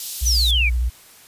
white high-pass noise, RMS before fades -29 dBFS, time 0-0.51 s, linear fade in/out 2 ms, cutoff 3300 Hz, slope 24 dB/octave
sine tone with vibrato, 60.4 Hz, B1, 38 cents flat, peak -17 dBFS, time 0.21-0.9 s, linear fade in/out 20 ms, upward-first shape sine, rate 15 Hz, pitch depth 87 cents each way
sine exponential sweep, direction down, 6290 to 2217 Hz, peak -17 dBFS, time 0.25-0.7 s, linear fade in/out 20 ms
effects white hiss -47 dBFS RMS until 1.27 s + resampled to 32000 Hz

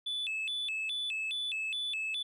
sine tone with vibrato, 3008 Hz, F#7, 28 cents sharp, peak -30 dBFS, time 0.06-2.23 s, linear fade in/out 10 ms, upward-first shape square, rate 2.4 Hz, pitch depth 250 cents each way, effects tanh soft clip ceiling -31 dBFS

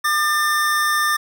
square tone pair together, 1204 / 1790.5 Hz, D6 / A6, +43 / +30 cents, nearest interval perfect fifth, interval 687 cents, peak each -20 dBFS, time 0.04-1.17 s, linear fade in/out 10 ms, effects none

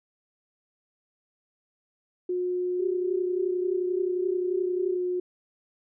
sine tone, 360.6 Hz, F#4, 45 cents flat, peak -25 dBFS, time 2.29-5.2 s, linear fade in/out 5 ms
sine tone with tremolo, 392 Hz, G4, in tune, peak -27 dBFS, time 2.79-4.97 s, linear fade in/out 10 ms, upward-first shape triangle, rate 3.5 Hz, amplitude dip 70%
effects none

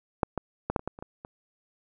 clicks, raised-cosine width 1 ms, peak -8 / -15 / -13 / -8 / -25 / -17 / -29 / -23 / -26 dBFS, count 9, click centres 0.232 / 0.377 / 0.7 / 0.762 / 0.794 / 0.876 / 0.989 / 1.025 / 1.249 s, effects none

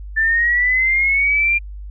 sine linear sweep, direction up, 1760 to 2400 Hz, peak -13 dBFS, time 0.16-1.59 s, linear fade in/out 20 ms, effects added 50 Hz sine -29 dBFS peak until 1.9 s

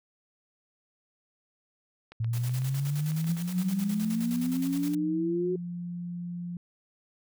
click train, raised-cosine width 0.3 ms, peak -30 dBFS, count 13, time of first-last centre 2.12-3.618 s, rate 8.01 Hz
sine exponential sweep, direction up, 112 to 370 Hz, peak -26 dBFS, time 2.2-5.56 s, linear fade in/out 5 ms
white noise with tremolo, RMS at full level -42 dBFS, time 2.33-4.95 s, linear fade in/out 5 ms, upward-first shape square, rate 9.6 Hz, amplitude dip 65%
sine tone, 174.61 Hz, F3, in tune, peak -33 dBFS, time 3.29-6.57 s, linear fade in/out 2 ms
effects none

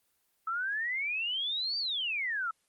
sine exponential two-way sweep, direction up then down, 1293 to 4699 to 1293 Hz, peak -30 dBFS, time 0.47-2.51 s, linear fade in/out 5 ms, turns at 1.78 s, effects white hiss -74 dBFS RMS until 2.68 s + Opus 24 kbps

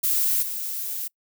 violet noise with level steps, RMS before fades -22 / -30 dBFS, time 0.03-1.08 s, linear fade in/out 10 ms, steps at 0.42 s, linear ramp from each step 10 ms, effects noise-tail reverb RT60 0.1 s tail -25 dB re dry

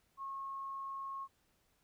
sine tone, 1088 Hz, C#6, 33 cents flat, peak -40 dBFS, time 0.17-1.28 s, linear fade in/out 50 ms, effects pink hiss -75 dBFS RMS until 1.83 s

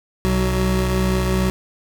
25% pulse tone pair together, 63.3 / 187.13 Hz, B1 / F#3, +43 / +20 cents, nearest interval octave + perfect fifth, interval 1877 cents, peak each -16 dBFS, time 0.25-1.5 s, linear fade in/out 0 ms, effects none

